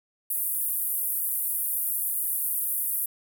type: band-pass noise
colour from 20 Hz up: white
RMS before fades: -28 dBFS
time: 0.3-3.06 s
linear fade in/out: 5 ms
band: 10000 to 16000 Hz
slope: 48 dB/octave
effects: none